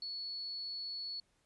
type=tone; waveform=sine; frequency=4405 Hz; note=C#8; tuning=12 cents flat; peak=-39 dBFS; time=0.02-1.2 s; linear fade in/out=2 ms; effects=pink hiss -75 dBFS RMS until 1.45 s + resampled to 24000 Hz